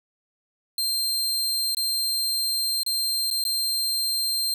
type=tone with dropouts; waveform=sawtooth; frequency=4165 Hz; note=C8; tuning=9 cents flat; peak=-20 dBFS; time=0.78-4.54 s; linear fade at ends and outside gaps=2 ms; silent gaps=1.748-1.769 / 2.833-2.863 / 3.303-3.31 / 3.44-3.45 s; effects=none